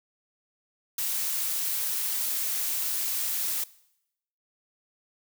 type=noise; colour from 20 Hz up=blue; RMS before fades=-29 dBFS; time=0.98-3.64 s; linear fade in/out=5 ms; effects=noise-tail reverb RT60 0.8 s tail -20 dB re dry